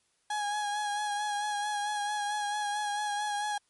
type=tone with vibrato; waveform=35% pulse; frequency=830 Hz; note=G#5; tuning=1 cent flat; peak=-28 dBFS; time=0.3-3.58 s; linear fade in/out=5 ms; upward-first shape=sine; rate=4.5 Hz; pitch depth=28 cents each way; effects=white hiss -72 dBFS RMS until 3.69 s + MP3 48 kbps